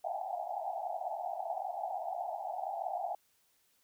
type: band-pass noise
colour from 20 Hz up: pink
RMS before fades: -38 dBFS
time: 0.04-3.15 s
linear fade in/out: 2 ms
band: 660 to 830 Hz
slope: 96 dB/octave
effects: white hiss -72 dBFS RMS until 3.83 s